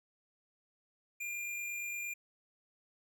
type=tone with amplitude modulation; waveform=square; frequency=2400 Hz; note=D7; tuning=37 cents sharp; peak=-37 dBFS; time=1.2-2.14 s; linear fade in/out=10 ms; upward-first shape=sine; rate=48.7 Hz; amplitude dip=25%; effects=none